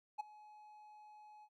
triangle tone with ADSR envelope, 846 Hz, G#5, 32 cents sharp, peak -33 dBFS, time 0.18-1.49 s, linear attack 21 ms, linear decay 12 ms, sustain -21 dB, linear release 58 ms, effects none

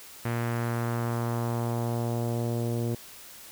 sawtooth tone with low-pass filter sweep, 117.8 Hz, A#2, 19 cents sharp, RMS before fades -29 dBFS, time 0.25-2.95 s, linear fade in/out 5 ms, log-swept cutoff 2100 to 450 Hz, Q 1.5, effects white hiss -47 dBFS RMS until 3.51 s

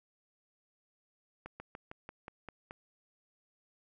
slowing click train, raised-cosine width 0.5 ms, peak -29 dBFS, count 8, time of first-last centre 1.46-2.709 s, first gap 140 ms, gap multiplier 1.08, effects none

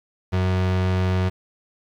35% pulse tone, 92.5 Hz, F#2, in tune, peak -17 dBFS, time 0.32-1.3 s, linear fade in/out 20 ms, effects low-pass 4000 Hz 12 dB/octave + 8-bit

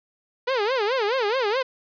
sawtooth tone with vibrato, 466.2 Hz, A#4, in tune, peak -17 dBFS, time 0.47-1.63 s, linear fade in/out 10 ms, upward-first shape sine, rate 4.7 Hz, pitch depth 250 cents each way, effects resampled to 11025 Hz + 9-bit

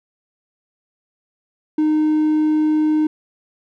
triangle tone, 307.7 Hz, D#4, 19 cents flat, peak -11 dBFS, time 1.78-3.07 s, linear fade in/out 5 ms, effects tanh soft clip ceiling -7 dBFS

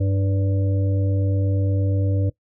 harmonic tone with a mistuned harmonic, 98 Hz, G2, in tune, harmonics 1 / 3 / 5 / 6, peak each -18 / -28 / -32 / -34 dBFS, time 0-2.3 s, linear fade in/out 10 ms, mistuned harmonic 6, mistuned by -28 cents, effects noise-tail reverb RT60 0.1 s tail -19 dB re dry

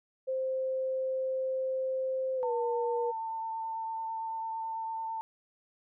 sine tone with pitch glide, 523.3 to 477.1 Hz, C5 to A#4, 0 to +40 cents, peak -29 dBFS, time 0.27-3.12 s, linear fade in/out 20 ms, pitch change -160 cents, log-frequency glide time 2.36-2.52 s
sine tone with vibrato, 897 Hz, A5, 33 cents sharp, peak -33 dBFS, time 2.43-5.21 s, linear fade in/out 0 ms, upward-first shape sine, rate 9 Hz, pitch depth 12 cents each way
effects none

